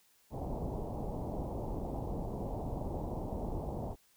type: low-pass noise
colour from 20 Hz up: pink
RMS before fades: -38 dBFS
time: 0.3-3.96 s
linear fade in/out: 50 ms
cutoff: 900 Hz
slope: 48 dB/octave
effects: white hiss -68 dBFS RMS until 4.16 s